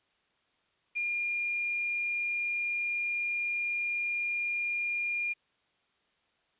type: tone with quantisation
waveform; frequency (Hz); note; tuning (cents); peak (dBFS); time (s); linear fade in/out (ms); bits
sine; 2412; D7; +46; -29; 0.95-5.34; 20; 9
effects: white hiss -72 dBFS RMS until 6.59 s + resampled to 8000 Hz